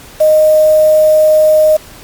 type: tone with quantisation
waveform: sine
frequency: 619 Hz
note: D#5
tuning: 9 cents flat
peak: -4 dBFS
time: 0.2-1.77 s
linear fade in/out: 10 ms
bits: 4
effects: pink hiss -35 dBFS RMS until 2.03 s + MP3 96 kbps